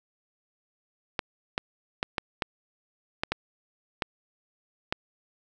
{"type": "clicks", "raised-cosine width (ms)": 0.3, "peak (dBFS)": -10, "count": 9, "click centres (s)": [1.192, 1.579, 2.029, 2.182, 2.422, 3.235, 3.32, 4.022, 4.925], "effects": []}